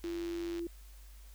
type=click train; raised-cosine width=0.2 ms; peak=-31 dBFS; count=54; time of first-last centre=0.04-0.593 s; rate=95.8 Hz
type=tone; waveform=sine; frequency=340 Hz; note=F4; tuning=46 cents flat; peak=-35 dBFS; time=0.04-0.67 s; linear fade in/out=2 ms
effects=added 50 Hz sine -50 dBFS peak until 1.34 s + white hiss -62 dBFS RMS until 1.34 s